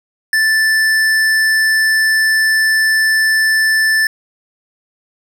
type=tone with hard clipping; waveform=sine; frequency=1760 Hz; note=A6; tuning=in tune; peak=-12 dBFS; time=0.33-4.07 s; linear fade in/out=2 ms; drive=13 dB; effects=none